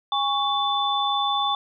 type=tone cluster; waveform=sine; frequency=815 / 1115 / 3514 Hz; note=G#5 / C#6 / A7; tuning=-33 / +10 / -3 cents; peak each=-25 dBFS; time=0.12-1.55 s; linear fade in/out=2 ms; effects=none